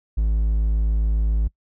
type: tone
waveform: triangle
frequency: 53.7 Hz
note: A1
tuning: 41 cents flat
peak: -15 dBFS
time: 0.17-1.48 s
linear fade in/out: 10 ms
effects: noise-tail reverb RT60 0.1 s tail -23 dB re dry